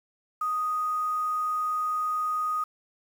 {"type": "tone with quantisation", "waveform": "sine", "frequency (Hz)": 1244.5, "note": "D#6", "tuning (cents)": 0, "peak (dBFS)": -25, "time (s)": [0.41, 2.64], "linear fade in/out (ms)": 5, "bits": 8, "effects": []}